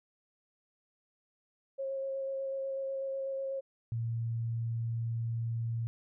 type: tone with vibrato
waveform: sine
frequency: 540 Hz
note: C#5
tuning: 45 cents flat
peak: -33 dBFS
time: 1.78-3.61 s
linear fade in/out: 20 ms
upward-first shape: square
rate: 8.1 Hz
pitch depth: 9 cents each way
type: tone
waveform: sine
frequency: 115.3 Hz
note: A#2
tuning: 19 cents flat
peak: -31 dBFS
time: 3.92-5.87 s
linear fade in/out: 0 ms
effects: none